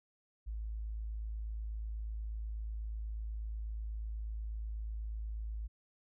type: tone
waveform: sine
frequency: 54.1 Hz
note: A1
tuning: 29 cents flat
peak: -37 dBFS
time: 0.46-5.68 s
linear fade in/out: 20 ms
effects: none